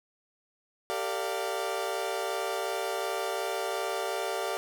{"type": "chord", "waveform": "30% pulse", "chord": "G minor seventh", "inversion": "none", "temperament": "equal with one note detuned", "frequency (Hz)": [392, 454.7, 587.3, 698.5], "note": ["G4", "Bb4", "D5", "F5"], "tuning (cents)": [0, -43, 0, 0], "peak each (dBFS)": -33, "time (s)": [0.9, 4.57], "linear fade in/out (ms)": 0, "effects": []}